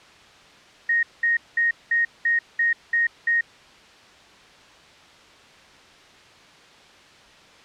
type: tone bursts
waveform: sine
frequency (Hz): 1864.7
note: A#6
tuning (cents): 0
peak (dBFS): -17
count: 8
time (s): 0.89-3.41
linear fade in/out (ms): 5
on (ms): 140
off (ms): 200
effects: white hiss -49 dBFS RMS until 7.64 s + low-pass 4000 Hz 12 dB/octave